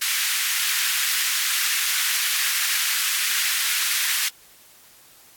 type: high-pass noise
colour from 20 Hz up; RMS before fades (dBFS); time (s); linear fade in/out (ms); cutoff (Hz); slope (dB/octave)
pink; -23; 0.01-4.29; 10; 1600; 24
effects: white hiss -51 dBFS RMS until 5.36 s + AAC 64 kbps